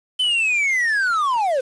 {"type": "linear sweep", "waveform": "triangle", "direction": "down", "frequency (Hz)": [3069, 491.8], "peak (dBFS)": -15, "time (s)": [0.19, 1.61], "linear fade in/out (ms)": 10, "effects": ["resampled to 22050 Hz", "7-bit"]}